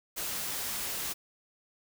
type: noise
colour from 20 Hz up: white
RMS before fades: -35 dBFS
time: 0.16-1.14 s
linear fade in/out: 20 ms
effects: none